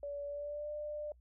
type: tone with pitch glide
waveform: sine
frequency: 573 to 596.3 Hz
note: D5 to D5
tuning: -43 to +26 cents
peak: -38 dBFS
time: 0.03-1.12 s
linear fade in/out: 2 ms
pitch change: +69 cents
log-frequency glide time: 0.26-0.7 s
effects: noise-tail reverb RT60 0.1 s tail -26 dB re dry + added 60 Hz sine -60 dBFS peak until 1.2 s